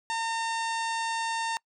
harmonic tone, 910 Hz, A#5, 42 cents flat, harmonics 1 / 2 / 3 / 4 / 5 / 6 / 7 / 8 / 9 / 10, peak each -29 / -35 / -39 / -41 / -43 / -45 / -46 / -47 / -48 / -49 dBFS, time 0.1-1.57 s, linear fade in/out 0 ms, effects noise-tail reverb RT60 0.1 s tail -25 dB re dry

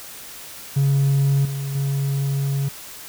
triangle tone with level steps, 138.59 Hz, C#3, in tune, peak -12 / -22 / -17 dBFS, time 0.76-2.69 s, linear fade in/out 10 ms, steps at 1.45 / 1.75 s, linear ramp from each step 2 ms, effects tanh soft clip ceiling -9 dBFS + white hiss -38 dBFS RMS until 3.08 s

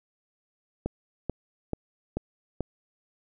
click train, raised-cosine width 2 ms, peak -15 dBFS, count 5, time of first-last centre 0.86-2.607 s, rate 2.29 Hz, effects none

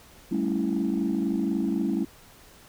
sine chord, A dominant seventh, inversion third, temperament equal, 196 / 220 / 277.2 / 329.6 Hz, G3 / A3 / C#4 / E4, 0 / 0 / 0 / 0 cents, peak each -28 dBFS, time 0.31-2.05 s, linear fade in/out 10 ms, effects tanh soft clip ceiling -17 dBFS + pink hiss -52 dBFS RMS until 2.68 s

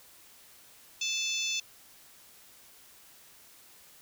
harmonic tone, 876 Hz, A5, 8 cents flat, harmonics 3 / 4 / 5 / 6 / 7 / 8, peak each -34 / -34 / -41 / -40 / -36 / -41 dBFS, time 1.01-1.6 s, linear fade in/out 5 ms, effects white hiss -56 dBFS RMS until 4.01 s

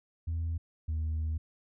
sine tone pair in turn, 82.41 / 78.89 Hz, E2 / D#2, 0 / +24 cents, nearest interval minor second, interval 76 cents, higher first, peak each -28 / -27 dBFS, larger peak second, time 0.27-0.58 / 0.88-1.38 s, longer second, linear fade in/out 10 ms, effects tanh soft clip ceiling -28 dBFS

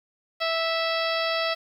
harmonic tone, 657 Hz, E5, 6 cents flat, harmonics 1 / 2 / 3 / 4 / 5 / 6 / 7 / 8, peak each -27 / -30 / -32 / -33 / -34 / -35 / -35 / -36 dBFS, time 0.4-1.55 s, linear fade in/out 20 ms, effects 9-bit

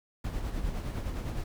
brown noise with tremolo, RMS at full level -32 dBFS, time 0.24-1.44 s, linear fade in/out 5 ms, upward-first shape sine, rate 9.8 Hz, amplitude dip 45%, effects none

